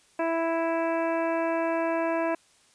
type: harmonic tone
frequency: 330 Hz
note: E4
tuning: 2 cents sharp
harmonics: 1 / 2 / 3 / 4 / 5 / 6 / 7 / 8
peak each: -29 / -27 / -32 / -41 / -37 / -46 / -42 / -42 dBFS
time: 0.19-2.35 s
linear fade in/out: 5 ms
effects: white hiss -61 dBFS RMS until 2.74 s + resampled to 22050 Hz